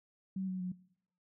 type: tone with pitch steps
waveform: sine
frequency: 190 / 185.88 / 181.84 Hz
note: F#3 / F#3 / F#3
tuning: +46 / +8 / -30 cents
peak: -34 dBFS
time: 0.36-0.72 s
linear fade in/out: 5 ms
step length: 120 ms
effects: noise-tail reverb RT60 0.7 s tail -20 dB re dry